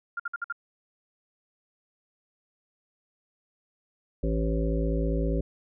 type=tone bursts; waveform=sine; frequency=1400 Hz; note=F6; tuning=4 cents sharp; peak=-28 dBFS; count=5; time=0.17-0.525 s; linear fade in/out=5 ms; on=27 ms; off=55 ms
type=harmonic tone; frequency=55 Hz; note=A1; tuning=in tune; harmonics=1 / 3 / 5 / 7 / 9 / 10; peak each=-26 / -31 / -33 / -34 / -36 / -36 dBFS; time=4.23-5.41 s; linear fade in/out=5 ms
effects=none